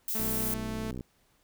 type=noise; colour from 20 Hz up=violet; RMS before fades=-32 dBFS; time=0.08-0.54 s; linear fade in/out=2 ms
type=tone; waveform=sawtooth; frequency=220 Hz; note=A3; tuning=in tune; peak=-31 dBFS; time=0.15-0.91 s; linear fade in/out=0 ms
type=click train; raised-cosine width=3 ms; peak=-26 dBFS; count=52; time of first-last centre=0.2-1.008 s; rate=63.1 Hz
effects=pink hiss -68 dBFS RMS until 1.43 s